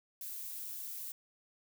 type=noise; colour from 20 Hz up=violet; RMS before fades=-43 dBFS; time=0.21-1.12 s; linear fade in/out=2 ms; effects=none